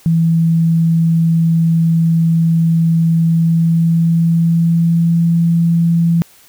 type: tone with pitch glide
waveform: sine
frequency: 164.81 to 168.08 Hz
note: E3 to E3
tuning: 0 to +34 cents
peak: -9 dBFS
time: 0.06-6.22 s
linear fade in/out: 0 ms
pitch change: +34 cents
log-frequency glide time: 3.2-5.27 s
effects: white hiss -46 dBFS RMS until 6.48 s